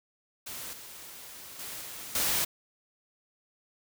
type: noise with level steps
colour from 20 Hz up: white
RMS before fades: -40 / -46 / -40 / -42 / -28 dBFS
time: 0.46-2.45 s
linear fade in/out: 10 ms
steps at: 0.73 / 1.59 / 1.81 / 2.15 s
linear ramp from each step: 2 ms
effects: none